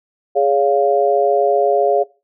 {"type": "chord", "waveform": "sine", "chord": "Db major", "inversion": "second", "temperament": "equal with one note detuned", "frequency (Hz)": [415.3, 563.1, 698.5], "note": ["Ab4", "Db5", "F5"], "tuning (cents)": [0, 27, 0], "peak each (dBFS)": -16, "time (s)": [0.35, 2.04], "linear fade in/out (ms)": 20, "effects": ["noise-tail reverb RT60 0.3 s tail -21 dB re dry"]}